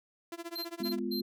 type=tone with tremolo; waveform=sawtooth; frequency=338.5 Hz; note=E4; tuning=46 cents sharp; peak=-33 dBFS; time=0.32-0.99 s; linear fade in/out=2 ms; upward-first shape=sine; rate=15 Hz; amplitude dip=95%
type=tone bursts; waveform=square; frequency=4148 Hz; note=C8; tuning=16 cents flat; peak=-36 dBFS; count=3; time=0.55-1.21 s; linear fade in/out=10 ms; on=100 ms; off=180 ms
type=chord; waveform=sine; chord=F diminished; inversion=first; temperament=just; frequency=209.5 / 251.4 / 349.2 Hz; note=Ab3 / Cb4 / F4; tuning=+15 / +31 / 0 cents; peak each=-36 dBFS; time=0.8-1.22 s; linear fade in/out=5 ms
effects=none